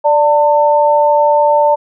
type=tone pair together; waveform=sine; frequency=587.3 / 898.4 Hz; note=D5 / A5; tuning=0 / +36 cents; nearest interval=perfect fifth; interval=736 cents; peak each=-10 dBFS; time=0.04-1.76 s; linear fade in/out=20 ms; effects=none